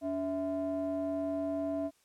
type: ring-modulated tone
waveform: triangle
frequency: 185 Hz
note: F#3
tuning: in tune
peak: -26 dBFS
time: 0.01-1.91 s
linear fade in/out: 50 ms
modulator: 471 Hz
effects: white hiss -69 dBFS RMS until 2.04 s + low-pass 11000 Hz 12 dB/octave